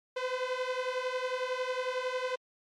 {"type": "beating tone pair", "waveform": "sawtooth", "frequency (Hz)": [503, 514], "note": ["B4", "C5"], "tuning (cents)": [32, -31], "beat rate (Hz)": 11, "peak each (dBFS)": -30, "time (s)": [0.16, 2.36], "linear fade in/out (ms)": 10, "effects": ["low-pass 4000 Hz 12 dB/octave", "MP3 64 kbps"]}